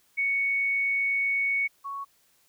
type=tone pair in turn; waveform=sine; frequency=2223 / 1111.5 Hz; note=C#7 / C#6; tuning=+4 / +4 cents; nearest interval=octave; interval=1200 cents; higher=first; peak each=-23 / -32 dBFS; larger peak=first; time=0.17-1.68 / 1.84-2.05 s; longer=first; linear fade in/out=20 ms; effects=white hiss -65 dBFS RMS until 2.48 s